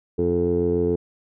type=tone with low-pass filter; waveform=15% pulse; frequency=87 Hz; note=F2; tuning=6 cents flat; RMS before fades=-21 dBFS; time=0.18-0.96 s; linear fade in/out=10 ms; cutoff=430 Hz; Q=7.9; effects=none